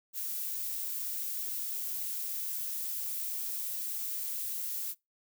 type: noise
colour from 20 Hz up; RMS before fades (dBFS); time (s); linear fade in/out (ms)
violet; -36; 0.13-4.95; 50
effects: noise-tail reverb RT60 0.2 s tail -23 dB re dry